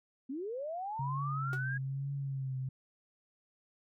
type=linear sweep; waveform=sine; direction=up; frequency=246.9 to 1661.2 Hz; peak=-36 dBFS; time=0.29-1.78 s; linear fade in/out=10 ms
type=tone with vibrato; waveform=sine; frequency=135.3 Hz; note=C#3; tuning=42 cents flat; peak=-34 dBFS; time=0.99-2.69 s; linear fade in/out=5 ms; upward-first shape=triangle; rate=1.1 Hz; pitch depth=68 cents each way
type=tone with exponential decay; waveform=sawtooth; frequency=376.7 Hz; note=F#4; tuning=31 cents sharp; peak=-36 dBFS; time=1.53-1.63 s; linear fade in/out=0 ms; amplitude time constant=20 ms
effects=none